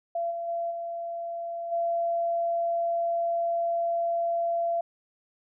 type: tone with level steps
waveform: sine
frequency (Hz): 680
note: F5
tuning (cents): -46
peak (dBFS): -26 / -30 / -27 / -31 / -24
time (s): 0.15-4.81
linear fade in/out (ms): 5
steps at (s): 0.3 / 0.47 / 0.7 / 1.71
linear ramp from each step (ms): 20
effects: none